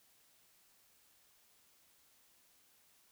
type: silence
effects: white hiss -69 dBFS RMS until 3.11 s